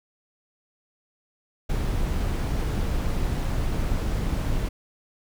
brown noise, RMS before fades -25 dBFS, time 1.69-4.69 s, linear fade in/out 10 ms, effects none

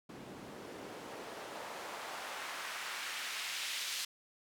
white noise with band-pass filter sweep, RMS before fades -43 dBFS, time 0.09-4.05 s, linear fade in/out 5 ms, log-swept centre 220 to 3600 Hz, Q 1, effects none

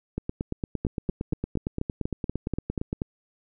two click trains, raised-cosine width 3 ms, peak -15 / -14 dBFS, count 25 / 10, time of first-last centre 0.18-2.929 / 0.85-3.019 s, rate 8.73 / 4.15 Hz, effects none

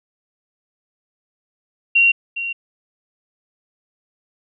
sine tone with echo, 2752 Hz, F7, 26 cents flat, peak -10 dBFS, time 1.95-2.12 s, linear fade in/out 10 ms, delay 410 ms, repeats 1, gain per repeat -12 dB, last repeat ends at 2.53 s, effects none

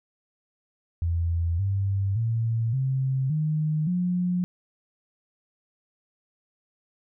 sine tone with pitch steps, 84.5 / 98.19 / 114.1 / 132.59 / 154.08 / 179.05 Hz, E2 / G2 / A#2 / C3 / D#3 / F3, +43 / +3 / -37 / +23 / -17 / +43 cents, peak -22 dBFS, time 1.02-4.44 s, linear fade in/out 0 ms, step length 570 ms, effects none

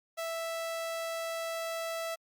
sawtooth tone, 659.3 Hz, E5, in tune, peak -30 dBFS, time 0.17-2.16 s, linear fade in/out 20 ms, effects Opus 48 kbps

